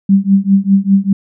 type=tone with tremolo; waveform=sine; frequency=196 Hz; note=G3; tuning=in tune; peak=-3 dBFS; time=0.09-1.13 s; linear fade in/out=5 ms; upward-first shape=triangle; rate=5 Hz; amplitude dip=100%; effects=none